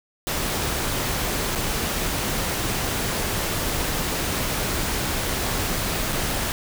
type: noise with dropouts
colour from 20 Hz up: pink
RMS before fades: -25 dBFS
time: 0.27-6.52 s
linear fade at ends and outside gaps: 0 ms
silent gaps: 1.551-1.557 / 6.125-6.129 s
effects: none